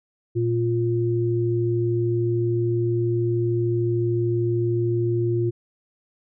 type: tone pair together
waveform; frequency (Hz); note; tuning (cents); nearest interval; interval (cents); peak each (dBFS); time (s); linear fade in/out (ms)
sine; 116.8 / 350; A#2 / F4; +4 / +4; octave + perfect fifth; 1900; -22; 0.35-5.51; 20
effects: none